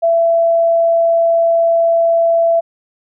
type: tone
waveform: sine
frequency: 669 Hz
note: E5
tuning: 25 cents sharp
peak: -9 dBFS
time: 0.02-2.61 s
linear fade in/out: 20 ms
effects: none